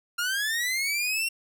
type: linear sweep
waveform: sawtooth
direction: up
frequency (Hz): 1383 to 2752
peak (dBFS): -22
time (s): 0.18-1.29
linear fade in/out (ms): 10
effects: none